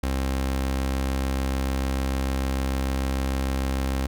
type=tone pair together; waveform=sawtooth; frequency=66.7 / 133.4 Hz; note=C2 / C3; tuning=+34 / +34 cents; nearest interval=octave; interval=1200 cents; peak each=-19 / -30 dBFS; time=0.03-4.07 s; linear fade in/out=5 ms; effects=none